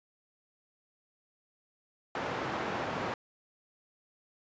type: band-pass noise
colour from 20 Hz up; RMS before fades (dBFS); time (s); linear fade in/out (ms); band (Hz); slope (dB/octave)
white; -35; 2.15-3.14; 2; 110 to 1200; 12
effects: resampled to 16000 Hz